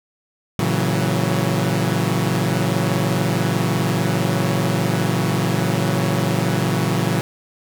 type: chord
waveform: sawtooth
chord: F# dominant seventh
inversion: first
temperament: equal with one note detuned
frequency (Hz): 113.75 / 138.59 / 164.81 / 185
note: A#2 / C#3 / E3 / F#3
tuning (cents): -42 / 0 / 0 / 0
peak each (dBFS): -19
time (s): 0.59-7.21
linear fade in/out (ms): 0
effects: none